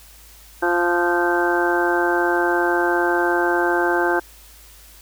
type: harmonic tone with a mistuned harmonic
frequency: 174.61 Hz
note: F3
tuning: in tune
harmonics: 2 / 3 / 4 / 5 / 6 / 7 / 8 / 9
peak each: -20 / -27 / -25 / -24 / -31 / -32 / -31 / -22 dBFS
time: 0.62-4.2 s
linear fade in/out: 10 ms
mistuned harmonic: 9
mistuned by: -19 cents
effects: added 53 Hz sine -47 dBFS peak until 5.01 s + white hiss -47 dBFS RMS until 5.01 s